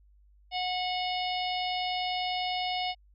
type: harmonic tone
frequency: 730 Hz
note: F#5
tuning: 24 cents flat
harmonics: 1 / 3 / 4 / 5 / 6 / 7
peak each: -31 / -38 / -36 / -39 / -42 / -41 dBFS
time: 0.51-2.95 s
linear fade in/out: 50 ms
effects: added 50 Hz sine -57 dBFS peak until 3.14 s